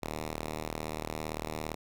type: ring-modulated tone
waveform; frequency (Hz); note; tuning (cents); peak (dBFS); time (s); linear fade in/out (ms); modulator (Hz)
5% pulse; 77.78; D#2; 0; -21; 0.02-1.75; 10; 57.6
effects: none